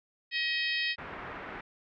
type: harmonic tone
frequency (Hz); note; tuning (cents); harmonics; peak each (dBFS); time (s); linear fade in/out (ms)
634; D#5; +32; 3 / 4 / 5 / 6 / 7 / 8; -32 / -34 / -36 / -38 / -39 / -40; 0.31-0.96; 50
type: low-pass noise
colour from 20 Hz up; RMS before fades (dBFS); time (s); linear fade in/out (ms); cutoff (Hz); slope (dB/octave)
white; -42; 0.98-1.61; 5; 2000; 24
effects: none